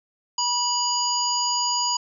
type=harmonic tone with a mistuned harmonic; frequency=970 Hz; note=B5; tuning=31 cents flat; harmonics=1 / 3 / 5 / 7; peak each=-25 / -31 / -25 / -27 dBFS; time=0.38-1.97 s; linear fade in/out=5 ms; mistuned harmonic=3; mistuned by=+20 cents; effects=none